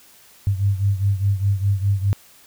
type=beating tone pair; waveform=sine; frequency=98 / 102.9 Hz; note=G2 / G#2; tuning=0 / -16 cents; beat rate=4.9 Hz; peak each=-18 / -22 dBFS; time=0.47-2.13 s; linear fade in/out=0 ms; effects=white hiss -50 dBFS RMS until 2.46 s